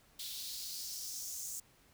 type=noise with high-pass filter sweep; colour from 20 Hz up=white; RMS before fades=-43 dBFS; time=0.19-1.6 s; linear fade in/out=5 ms; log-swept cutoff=3600 to 7100 Hz; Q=3.2; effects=pink hiss -66 dBFS RMS until 1.93 s